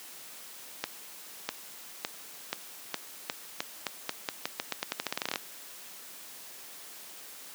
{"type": "accelerating click train", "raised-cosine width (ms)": 0.2, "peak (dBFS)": -12, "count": 25, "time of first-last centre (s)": [0.84, 5.358], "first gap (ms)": 650, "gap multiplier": 0.86, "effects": ["white hiss -47 dBFS RMS until 7.54 s", "high-pass 200 Hz 12 dB/octave"]}